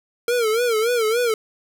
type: tone with vibrato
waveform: square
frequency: 460 Hz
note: A#4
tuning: 23 cents flat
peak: -18 dBFS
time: 0.28-1.34 s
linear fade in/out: 2 ms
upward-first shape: sine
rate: 3.5 Hz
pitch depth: 120 cents each way
effects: none